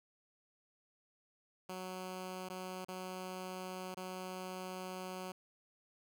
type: tone with dropouts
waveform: 10% pulse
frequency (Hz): 185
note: F#3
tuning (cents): 0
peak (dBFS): -34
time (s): 1.69-5.32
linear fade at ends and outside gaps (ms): 5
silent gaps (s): 2.488-2.499 / 2.848-2.884 / 3.945-3.97
effects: none